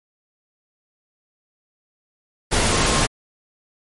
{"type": "tone in noise", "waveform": "sine", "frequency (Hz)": 1066, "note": "C6", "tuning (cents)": 32, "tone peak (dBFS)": -28, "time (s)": [2.7, 3.02], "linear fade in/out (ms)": 20, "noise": "pink", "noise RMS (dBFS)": -18, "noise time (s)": [2.51, 3.07], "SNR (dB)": -13, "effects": ["MP3 48 kbps"]}